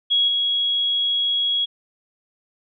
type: tone with level steps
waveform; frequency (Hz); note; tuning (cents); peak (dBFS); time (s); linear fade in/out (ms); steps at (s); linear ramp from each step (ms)
sine; 3322; G#7; 0; -15 / -18; 0.1-1.66; 20; 0.28; 2
effects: none